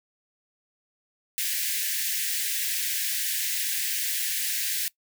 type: high-pass noise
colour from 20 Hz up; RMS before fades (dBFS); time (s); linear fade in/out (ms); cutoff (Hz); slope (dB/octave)
white; -28; 1.38-4.88; 0; 1600; 96
effects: noise-tail reverb RT60 0.1 s tail -21 dB re dry